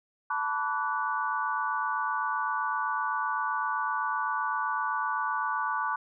sine chord, B minor seventh, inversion third, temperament equal with one note detuned, 880 / 987.8 / 1147.8 / 1480 Hz, A5 / B5 / D6 / F#6, 0 / 0 / -40 / 0 cents, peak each -33 / -34 / -31 / -33 dBFS, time 0.3-5.96 s, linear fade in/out 5 ms, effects none

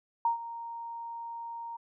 sine tone with ADSR envelope, 930 Hz, A#5, 4 cents flat, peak -22 dBFS, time 0.25-1.77 s, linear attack 3 ms, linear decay 120 ms, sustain -15 dB, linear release 11 ms, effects none

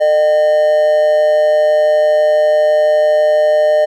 triangle tone with amplitude modulation, 608 Hz, D#5, 40 cents flat, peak -4 dBFS, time 0-3.86 s, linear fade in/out 20 ms, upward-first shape sine, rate 161 Hz, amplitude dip 50%, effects none

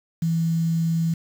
sine tone with quantisation, 164.81 Hz, E3, in tune, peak -19 dBFS, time 0.22-1.14 s, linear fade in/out 5 ms, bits 7, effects none

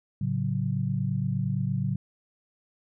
sine chord, F# minor, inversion first, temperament equal, 110 / 138.59 / 185 Hz, A2 / C#3 / F#3, 0 / 0 / 0 cents, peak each -30 / -28 / -30 dBFS, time 0.21-1.96 s, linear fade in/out 5 ms, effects none

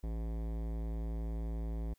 sine tone with hard clipping, 55.6 Hz, A1, 19 cents sharp, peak -37 dBFS, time 0.03-1.94 s, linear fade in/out 10 ms, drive 18 dB, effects white hiss -75 dBFS RMS until 1.98 s

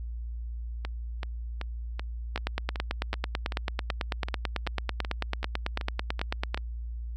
two click trains, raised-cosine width 0.3 ms, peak -12 / -18 dBFS, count 39 / 16, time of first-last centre 2.36-6.545 / 0.85-6.575 s, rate 9.08 / 2.62 Hz, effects added 58 Hz sine -33 dBFS peak until 7.16 s

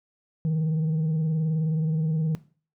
sine tone with vibrato, 158.2 Hz, D#3, 29 cents sharp, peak -19 dBFS, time 0.45-2.35 s, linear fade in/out 0 ms, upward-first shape square, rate 19 Hz, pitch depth 42 cents each way, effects noise-tail reverb RT60 0.4 s tail -19 dB re dry + tanh soft clip ceiling -21 dBFS

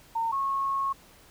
sine tone pair in turn, 912 / 1093.7 Hz, A#5 / C#6, -38 / -24 cents, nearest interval minor third, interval 314 cents, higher second, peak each -25 dBFS, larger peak neither, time 0.15-0.32 / 0.32-0.93 s, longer second, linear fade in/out 10 ms, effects pink hiss -55 dBFS RMS until 1.3 s

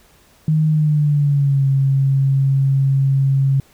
sine tone with pitch glide, 155.56 to 136.21 Hz, D#3 to C#3, 0 to -30 cents, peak -12 dBFS, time 0.48-3.6 s, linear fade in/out 2 ms, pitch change -230 cents, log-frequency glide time 0.68-1.66 s, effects pink hiss -52 dBFS RMS until 3.73 s

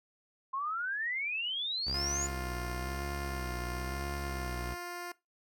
sine exponential sweep, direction up, 1046.5 to 7040 Hz, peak -32 dBFS, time 0.53-2.27 s, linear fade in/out 10 ms
sawtooth tone with vibrato, 65.6 Hz, C2, 5 cents sharp, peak -33 dBFS, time 1.86-4.75 s, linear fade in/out 20 ms, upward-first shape sine, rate 0.99 Hz, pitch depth 130 cents each way
10% pulse tone, 351.2 Hz, F4, 10 cents sharp, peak -31 dBFS, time 1.94-5.12 s, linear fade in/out 5 ms
effects noise-tail reverb RT60 0.2 s tail -19 dB re dry

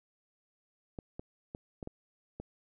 clicks, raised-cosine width 2 ms, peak -27 dBFS, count 6, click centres 0.988 / 1.195 / 1.549 / 1.828 / 1.874 / 2.4 s, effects none

